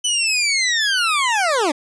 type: linear sweep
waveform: 20% pulse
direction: down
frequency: 3014 to 269 Hz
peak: -11 dBFS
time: 0.04-1.72 s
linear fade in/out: 10 ms
effects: resampled to 22050 Hz